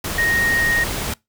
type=tone in noise; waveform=sine; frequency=1864.7 Hz; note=A#6; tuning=in tune; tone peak=-16 dBFS; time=0.18-0.84 s; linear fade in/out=5 ms; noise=pink; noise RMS=-25 dBFS; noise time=0.04-1.14 s; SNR=+6 dB; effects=noise-tail reverb RT60 0.2 s tail -24 dB re dry